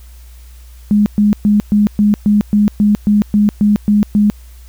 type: tone bursts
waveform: sine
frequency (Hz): 207.7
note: G#3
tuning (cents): 0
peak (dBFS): -7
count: 13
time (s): 0.91-4.3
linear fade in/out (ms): 0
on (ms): 150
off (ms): 120
effects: added 60 Hz sine -34 dBFS peak until 4.68 s + white hiss -48 dBFS RMS until 4.68 s